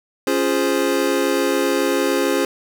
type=chord; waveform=square; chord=Db major seventh; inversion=none; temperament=equal with one note detuned; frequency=277.2 / 348.2 / 415.3 / 523.3 Hz; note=Db4 / F4 / Ab4 / C5; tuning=0 / -5 / 0 / 0 cents; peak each=-23 dBFS; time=0.27-2.45 s; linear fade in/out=2 ms; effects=none